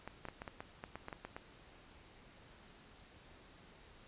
clicks, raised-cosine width 0.5 ms, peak -29 dBFS, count 12, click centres 0.076 / 0.253 / 0.286 / 0.419 / 0.478 / 0.605 / 0.839 / 0.956 / 1.084 / 1.128 / 1.25 / 1.365 s, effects pink hiss -60 dBFS RMS until 4.07 s + resampled to 8000 Hz

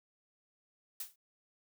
blue noise with exponential decay, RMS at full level -36 dBFS, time 1-1.16 s, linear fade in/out 5 ms, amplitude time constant 34 ms, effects none

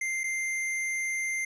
square tone with dropouts, 2093 Hz, C7, in tune, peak -29 dBFS, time 0.01-1.45 s, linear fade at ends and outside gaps 5 ms, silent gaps 0.235-0.239 s, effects resampled to 24000 Hz + 11-bit

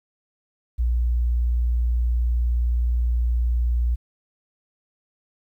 sine tone, 59.6 Hz, A#1, 39 cents sharp, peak -18 dBFS, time 0.78-3.96 s, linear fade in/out 20 ms, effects 10-bit

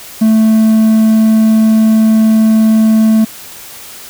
triangle tone, 219.9 Hz, A3, 1 cent flat, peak -3 dBFS, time 0.21-3.25 s, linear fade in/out 10 ms, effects white hiss -31 dBFS RMS until 4.09 s

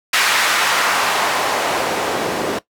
white noise with band-pass filter sweep, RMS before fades -18 dBFS, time 0.13-2.59 s, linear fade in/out 5 ms, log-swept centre 1800 to 370 Hz, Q 1, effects noise-tail reverb RT60 0.1 s tail -17 dB re dry

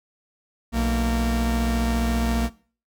45% pulse tone pair together, 61.11 / 229.8 Hz, B1 / A#3, -18 / -25 cents, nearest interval octave + major seventh, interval 2293 cents, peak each -23 dBFS, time 0.72-2.5 s, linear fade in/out 50 ms, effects noise-tail reverb RT60 0.4 s tail -19 dB re dry

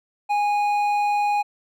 triangle tone with hard clipping, 825 Hz, G#5, 12 cents flat, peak -20 dBFS, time 0.29-1.43 s, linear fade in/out 20 ms, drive 10 dB, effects none

